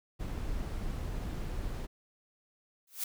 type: noise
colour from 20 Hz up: brown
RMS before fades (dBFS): -36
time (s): 0.19-1.87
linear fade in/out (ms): 20
type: noise with exponential growth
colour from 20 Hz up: blue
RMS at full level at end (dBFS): -30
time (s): 2.87-3.04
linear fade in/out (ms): 5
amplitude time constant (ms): 36
effects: none

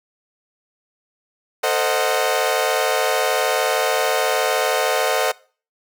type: chord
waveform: sawtooth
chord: A diminished seventh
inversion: none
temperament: equal with one note detuned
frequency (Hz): 449.8 / 523.3 / 622.3 / 740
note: A4 / C5 / Eb5 / Gb5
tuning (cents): +38 / 0 / 0 / 0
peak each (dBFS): -19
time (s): 1.63-5.32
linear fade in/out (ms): 10
effects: noise-tail reverb RT60 0.4 s tail -22 dB re dry

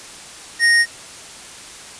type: tone with sample-and-hold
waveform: sine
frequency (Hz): 1864.7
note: A#6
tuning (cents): 0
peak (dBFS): -10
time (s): 0.59-0.86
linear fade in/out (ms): 50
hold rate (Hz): 7350
effects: white hiss -37 dBFS RMS until 1.99 s + resampled to 22050 Hz

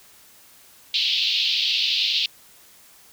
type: band-pass noise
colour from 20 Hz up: white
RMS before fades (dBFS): -22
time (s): 0.94-2.26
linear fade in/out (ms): 2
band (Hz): 2700 to 4400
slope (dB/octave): 48
effects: white hiss -51 dBFS RMS until 3.12 s

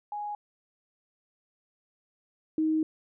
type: tone pair in turn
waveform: sine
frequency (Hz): 830.6 / 314.3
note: G#5 / D#4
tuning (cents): 0 / +18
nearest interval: octave + perfect fourth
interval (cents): 1682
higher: first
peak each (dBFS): -32 / -23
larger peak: second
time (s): 0.12-0.35 / 2.58-2.83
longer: second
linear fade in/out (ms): 2
effects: none

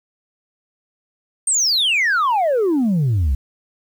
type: exponential sweep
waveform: sine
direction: down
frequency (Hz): 8870 to 61.74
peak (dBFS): -12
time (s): 1.47-3.35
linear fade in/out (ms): 5
effects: tanh soft clip ceiling -13 dBFS + 8-bit

